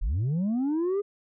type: linear sweep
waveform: sine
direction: up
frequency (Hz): 32.7 to 415.3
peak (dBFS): -21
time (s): 0.01-1.02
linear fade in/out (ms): 20
effects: tanh soft clip ceiling -23 dBFS